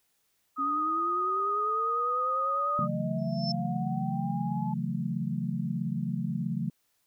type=tone with vibrato; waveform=sine; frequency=1244.5 Hz; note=D#6; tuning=in tune; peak=-26 dBFS; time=0.56-2.88 s; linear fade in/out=50 ms; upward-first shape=sine; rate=10 Hz; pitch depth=25 cents each way
type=linear sweep; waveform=sine; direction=up; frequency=273.2 to 866 Hz; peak=-35 dBFS; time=0.58-4.74 s; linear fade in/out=10 ms
type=chord; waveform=sine; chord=F# minor seventh; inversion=second; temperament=just; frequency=138.75 / 166.5 / 185 / 222 Hz; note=C#3 / E3 / F#3 / A3; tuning=+2 / +18 / 0 / +16 cents; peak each=-34 dBFS; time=2.79-6.7 s; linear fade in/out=2 ms
type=tone with exponential growth; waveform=sine; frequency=5300 Hz; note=E8; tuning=9 cents sharp; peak=-28 dBFS; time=3.18-3.52 s; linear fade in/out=5 ms; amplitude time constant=73 ms
effects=white hiss -73 dBFS RMS until 7.06 s